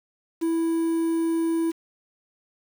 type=tone with quantisation; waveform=triangle; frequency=329.6 Hz; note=E4; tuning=in tune; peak=-19 dBFS; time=0.41-1.72 s; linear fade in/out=20 ms; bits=7; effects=none